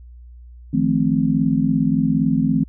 sine chord, F dominant seventh, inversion third, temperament just, 157.15 / 174.61 / 218.3 / 261.9 Hz, Eb3 / F3 / A3 / C4, +18 / 0 / -13 / +2 cents, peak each -21 / -23 / -20 / -19 dBFS, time 0.73-2.64 s, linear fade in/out 10 ms, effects added 60 Hz sine -38 dBFS peak until 2.68 s

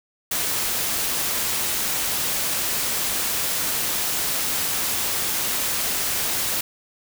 white noise, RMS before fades -24 dBFS, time 0.31-6.61 s, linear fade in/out 5 ms, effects none

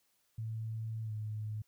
sine tone with pitch glide, 111.4 to 107.36 Hz, A2 to A2, +22 to -42 cents, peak -36 dBFS, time 0.38-1.62 s, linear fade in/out 5 ms, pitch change -64 cents, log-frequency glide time 1.04-1.12 s, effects white hiss -75 dBFS RMS until 1.67 s

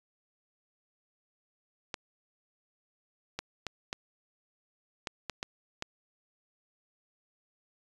clicks, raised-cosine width 0.2 ms, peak -17 dBFS, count 8, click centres 1.942 / 3.39 / 3.667 / 3.929 / 5.072 / 5.297 / 5.429 / 5.824 s, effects resampled to 24000 Hz

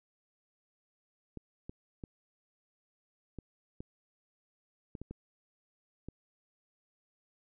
clicks, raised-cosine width 3 ms, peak -29 dBFS, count 9, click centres 1.373 / 1.695 / 2.038 / 3.387 / 3.805 / 4.952 / 5.016 / 5.11 / 6.086 s, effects none

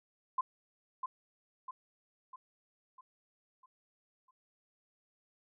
sine tone with echo, 1037 Hz, C6, 16 cents flat, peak -28 dBFS, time 0.38-0.41 s, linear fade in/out 5 ms, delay 650 ms, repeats 6, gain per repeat -6 dB, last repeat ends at 4.31 s, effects none

